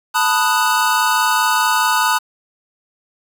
square chord, B dominant seventh, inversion third, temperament equal with one note detuned, 883.1 / 987.8 / 1244.5 / 1480 Hz, A5 / B5 / D#6 / F#6, +6 / 0 / 0 / 0 cents, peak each -20 dBFS, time 0.14-2.19 s, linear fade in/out 20 ms, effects 7-bit

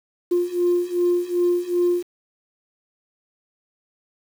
sine beating tone pair, 350.7 / 353.3 Hz, F4 / F4, +7 / +20 cents, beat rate 2.6 Hz, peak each -21 / -19 dBFS, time 0.31-2.03 s, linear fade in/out 10 ms, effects tanh soft clip ceiling -12 dBFS + 7-bit

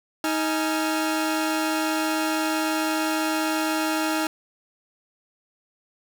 sawtooth tone cluster, 314.6 / 836 / 1378 Hz, D#4 / G#5 / F6, +19 / +11 / -24 cents, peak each -20 / -26 / -27 dBFS, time 0.24-4.27 s, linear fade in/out 2 ms, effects none

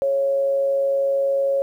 sine tone with frequency modulation, 550 Hz, C#5, 14 cents flat, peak -17 dBFS, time 0.02-1.62 s, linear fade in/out 0 ms, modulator 129 Hz, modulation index 0.21, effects 9-bit

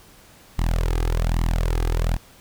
sawtooth tone with flanger, 41.33 Hz, E1, 5 cents sharp, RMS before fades -21 dBFS, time 0.58-2.17 s, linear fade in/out 10 ms, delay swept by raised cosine 0.98 to 2.48 ms, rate 1.2 Hz, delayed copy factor +0.75, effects pink hiss -50 dBFS RMS until 2.4 s

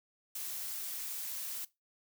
blue noise, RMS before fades -40 dBFS, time 0.35-1.65 s, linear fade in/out 5 ms, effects noise-tail reverb RT60 0.2 s tail -19 dB re dry

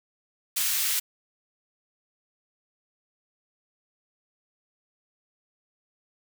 white high-pass noise, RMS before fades -26 dBFS, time 0.56-1 s, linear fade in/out 10 ms, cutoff 1800 Hz, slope 12 dB/octave, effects none

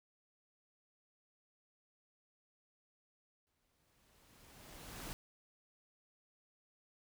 pink noise with exponential growth, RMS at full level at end -45 dBFS, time 3.47-5.13 s, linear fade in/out 0 ms, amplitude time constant 360 ms, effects none

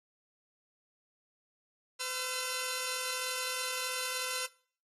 5% pulse tone pair together, 509 / 1355.5 Hz, C5 / E6, -48 / +48 cents, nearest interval octave + perfect fourth, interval 1696 cents, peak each -25 dBFS, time 1.99-4.47 s, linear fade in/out 20 ms, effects noise-tail reverb RT60 0.5 s tail -22 dB re dry + AAC 32 kbps

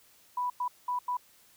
sine tone bursts at uneven times, 987.8 Hz, B5, in tune, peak -28 dBFS, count 4, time 0.37-0.5 / 0.6-0.68 / 0.88-0.99 / 1.08-1.17 s, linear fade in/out 5 ms, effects white hiss -61 dBFS RMS until 1.56 s

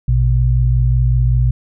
sine tone pair together, 58.19 / 123.47 Hz, A#1 / B2, -2 / 0 cents, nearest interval octave + minor second, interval 1302 cents, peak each -13 dBFS, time 0.08-1.51 s, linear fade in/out 5 ms, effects none

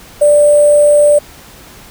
sine tone with sample-and-hold, 587.3 Hz, D5, in tune, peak -4 dBFS, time 0.21-1.19 s, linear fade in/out 10 ms, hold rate 8820 Hz, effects pink hiss -37 dBFS RMS until 1.9 s

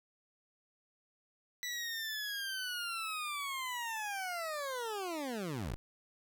20% pulse linear sweep, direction down, 1975.5 to 34.65 Hz, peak -32 dBFS, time 1.63-5.76 s, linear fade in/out 0 ms, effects none

